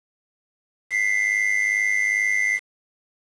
triangle tone pair together, 1997.6 / 2100 Hz, B6 / C7, +19 / +6 cents, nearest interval minor second, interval 87 cents, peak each -20 dBFS, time 0.9-2.6 s, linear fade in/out 50 ms, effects resampled to 22050 Hz + 7-bit

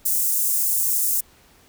white high-pass noise, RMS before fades -21 dBFS, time 0.05-1.21 s, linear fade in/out 10 ms, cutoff 7300 Hz, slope 24 dB/octave, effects pink hiss -54 dBFS RMS until 1.68 s

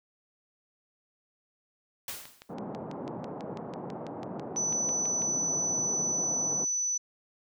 white noise with exponential decay, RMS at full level -35 dBFS, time 2.08-2.54 s, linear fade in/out 2 ms, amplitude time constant 100 ms
click train, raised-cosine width 0.2 ms, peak -28 dBFS, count 20, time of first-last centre 2.09-5.22 s, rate 6.07 Hz
pink band-pass noise, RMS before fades -39 dBFS, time 2.49-6.65 s, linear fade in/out 10 ms, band 150 to 910 Hz, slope 24 dB/octave
sine tone, 5980 Hz, F#8, 17 cents sharp, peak -27 dBFS, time 4.56-6.98 s, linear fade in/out 10 ms
effects none

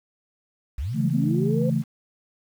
sine linear sweep, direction up, 52 to 523.3 Hz, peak -25 dBFS, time 0.78-1.7 s, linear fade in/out 5 ms
sine chord, A major, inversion first, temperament equal, 138.59 / 164.81 / 220 Hz, C#3 / E3 / A3, 0 / 0 / 0 cents, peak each -24 dBFS, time 0.93-1.84 s, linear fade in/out 50 ms
effects tanh soft clip ceiling -8 dBFS + 8-bit

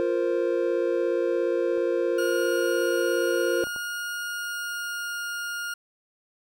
triangle chord, F suspended fourth, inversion none, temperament equal, 349.2 / 466.2 / 523.3 Hz, F4 / Bb4 / C5, 0 / 0 / 0 cents, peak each -24 / -25 / -25 dBFS, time 0-3.64 s, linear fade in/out 0 ms
clicks, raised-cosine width 1 ms, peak -34 / -32 / -29 / -28 dBFS, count 4, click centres 1.776 / 3.635 / 3.67 / 3.762 s
40% pulse tone with pitch glide, 1429 to 1419.1 Hz, F6 to F6, +39 to +27 cents, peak -29 dBFS, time 2.18-5.74 s, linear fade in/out 5 ms, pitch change -12 cents, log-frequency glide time 4.16-5.21 s
effects none

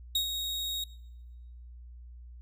40% pulse tone with ADSR envelope, 3766 Hz, A#7, 17 cents sharp, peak -23 dBFS, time 0.15-0.84 s, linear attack 4 ms, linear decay 94 ms, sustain -7 dB, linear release 3 ms, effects noise-tail reverb RT60 1.0 s tail -21 dB re dry + added 60 Hz sine -45 dBFS peak until 2.41 s

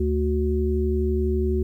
harmonic tone, 74 Hz, D2, 14 cents sharp, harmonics 1 / 3 / 5, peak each -22 / -28 / -24 dBFS, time 0-1.63 s, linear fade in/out 5 ms, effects 10-bit

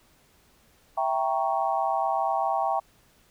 sine chord, E diminished seventh, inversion none, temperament equal, 659.3 / 784 / 932.3 / 1108.7 Hz, E5 / G5 / Bb5 / Db6, 0 / 0 / 0 / 0 cents, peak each -29 / -26 / -30 / -31 dBFS, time 0.97-2.8 s, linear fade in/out 10 ms, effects pink hiss -61 dBFS RMS until 3.3 s

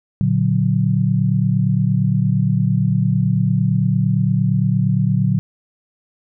sine chord, Bb augmented, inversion none, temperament equal with one note detuned, 116.54 / 145.31 / 185 Hz, Bb2 / D3 / F#3, 0 / -18 / 0 cents, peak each -18 dBFS, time 0.21-5.39 s, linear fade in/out 0 ms, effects none

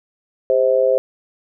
sine tone with amplitude modulation, 523.3 Hz, C5, in tune, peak -8 dBFS, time 0.5-0.98 s, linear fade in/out 0 ms, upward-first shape sine, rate 121 Hz, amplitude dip 95%, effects none

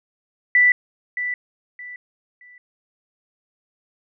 sine tone with echo, 1975.5 Hz, B6, in tune, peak -11 dBFS, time 0.55-0.72 s, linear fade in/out 2 ms, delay 620 ms, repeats 3, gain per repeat -11 dB, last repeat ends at 2.58 s, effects none

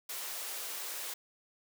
white high-pass noise, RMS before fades -40 dBFS, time 0.09-1.14 s, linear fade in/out 5 ms, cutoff 360 Hz, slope 24 dB/octave, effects none

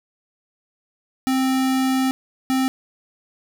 square tone pair in turn, 262.3 / 262.3 Hz, C4 / C4, +4 / +4 cents, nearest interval unison, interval 0 cents, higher neither, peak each -18 dBFS, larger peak neither, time 1.27-2.11 / 2.5-2.68 s, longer first, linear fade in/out 0 ms, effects none

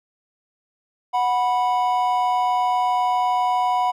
triangle tone pair together, 736.3 / 984 Hz, F#5 / B5, -9 / -7 cents, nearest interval perfect fourth, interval 502 cents, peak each -18 / -19 dBFS, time 1.13-3.92 s, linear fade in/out 20 ms, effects none

